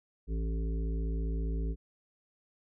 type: harmonic tone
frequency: 55 Hz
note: A1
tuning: in tune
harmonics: 1 / 3 / 5 / 7 / 8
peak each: -30 / -40 / -44 / -47 / -48 dBFS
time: 0.27-1.76 s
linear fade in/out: 50 ms
effects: none